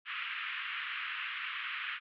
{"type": "band-pass noise", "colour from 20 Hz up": "white", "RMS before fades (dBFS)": -39, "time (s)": [0.05, 2], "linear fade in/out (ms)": 50, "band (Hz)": [1200, 3000], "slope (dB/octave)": 48, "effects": []}